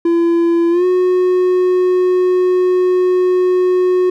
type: tone with pitch glide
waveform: triangle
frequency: 338.6 to 365 Hz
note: E4 to F#4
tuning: +46 to -24 cents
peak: -8 dBFS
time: 0.05-4.1 s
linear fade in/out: 5 ms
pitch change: +130 cents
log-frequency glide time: 0.7-0.85 s
effects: none